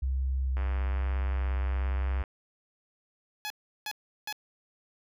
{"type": "tone with vibrato", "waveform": "sine", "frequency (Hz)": 65.41, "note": "C2", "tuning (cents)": 0, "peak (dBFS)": -26, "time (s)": [0.02, 2.23], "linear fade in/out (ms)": 10, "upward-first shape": "square", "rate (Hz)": 1.1, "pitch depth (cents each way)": 11}
{"type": "click train", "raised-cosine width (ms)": 0.5, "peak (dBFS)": -26, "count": 163, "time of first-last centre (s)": [0.57, 2.238], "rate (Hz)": 97.1}
{"type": "tone bursts", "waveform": "10% pulse", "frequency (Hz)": 845, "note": "G#5", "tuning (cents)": 30, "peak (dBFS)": -25, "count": 3, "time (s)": [3.45, 4.326], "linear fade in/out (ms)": 0, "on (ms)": 52, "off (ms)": 360}
{"effects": []}